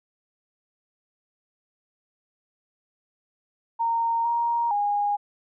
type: tone with pitch steps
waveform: sine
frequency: 923 / 938 / 820 Hz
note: A#5 / A#5 / G#5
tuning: -17 / +11 / -22 cents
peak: -21 dBFS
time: 3.79-5.17 s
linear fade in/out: 20 ms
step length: 460 ms
effects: none